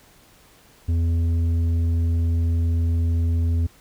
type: tone with tanh clipping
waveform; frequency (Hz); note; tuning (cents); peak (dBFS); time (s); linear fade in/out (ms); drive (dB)
sine; 83.7; E2; +27; -19; 0.88-3.67; 10; 7
effects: pink hiss -53 dBFS RMS until 3.8 s